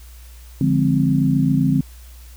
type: chord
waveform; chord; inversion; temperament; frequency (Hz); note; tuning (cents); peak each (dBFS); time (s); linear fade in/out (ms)
sine; D half-diminished seventh; none; equal; 146.83 / 174.61 / 207.7 / 261.6; D3 / F3 / Ab3 / C4; 0 / 0 / 0 / 0; -18 / -21 / -23 / -18; 0.61-1.81; 2
effects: added 60 Hz sine -38 dBFS peak until 2.36 s + white hiss -49 dBFS RMS until 2.36 s